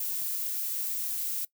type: noise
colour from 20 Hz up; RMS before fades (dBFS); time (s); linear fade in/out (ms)
violet; -32; 0-1.45; 5
effects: noise-tail reverb RT60 0.1 s tail -20 dB re dry